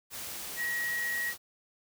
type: tone in noise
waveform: sine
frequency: 1904 Hz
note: A#6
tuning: 36 cents sharp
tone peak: -30 dBFS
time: 0.56-1.34 s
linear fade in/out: 50 ms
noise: white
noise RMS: -40 dBFS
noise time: 0.1-1.38 s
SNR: +7 dB
effects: none